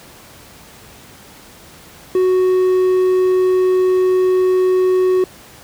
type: tone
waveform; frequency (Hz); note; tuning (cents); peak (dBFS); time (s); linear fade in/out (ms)
triangle; 370; F#4; 0; -9; 2.15-5.24; 2
effects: pink hiss -41 dBFS RMS until 5.63 s + high-pass 60 Hz 12 dB/octave